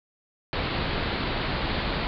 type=low-pass noise; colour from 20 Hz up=pink; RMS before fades=-28 dBFS; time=0.53-2.07 s; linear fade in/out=0 ms; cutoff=4600 Hz; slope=96 dB/octave; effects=none